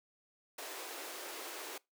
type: high-pass noise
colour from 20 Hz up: pink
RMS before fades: -45 dBFS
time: 0.58-1.78 s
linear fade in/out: 5 ms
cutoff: 320 Hz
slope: 48 dB/octave
effects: noise-tail reverb RT60 0.2 s tail -23 dB re dry